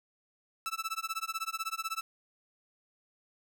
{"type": "tone with tremolo", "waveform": "sawtooth", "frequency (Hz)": 1318.5, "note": "E6", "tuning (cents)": 0, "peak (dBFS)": -27, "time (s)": [0.66, 2.01], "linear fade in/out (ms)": 0, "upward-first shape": "sine", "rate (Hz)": 16, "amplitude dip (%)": 100, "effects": []}